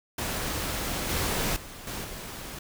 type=noise with level steps; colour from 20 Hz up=pink; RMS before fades=-31 / -28 / -43 / -35 / -39 dBFS; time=0.18-2.59 s; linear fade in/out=5 ms; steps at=1.09 / 1.56 / 1.87 / 2.04 s; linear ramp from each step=5 ms; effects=none